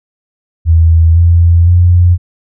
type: tone with pitch steps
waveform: sine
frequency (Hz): 82 / 85.04 / 88.19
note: E2 / F2 / F2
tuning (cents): -9 / -46 / +17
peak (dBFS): -3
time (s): 0.65-2.18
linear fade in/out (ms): 50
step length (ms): 510
effects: none